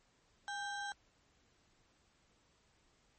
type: ring-modulated tone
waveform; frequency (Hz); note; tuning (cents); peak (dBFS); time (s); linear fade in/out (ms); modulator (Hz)
square; 1191; D6; +24; -37; 0.48-0.92; 0; 376
effects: pink hiss -72 dBFS RMS until 3.18 s + MP3 32 kbps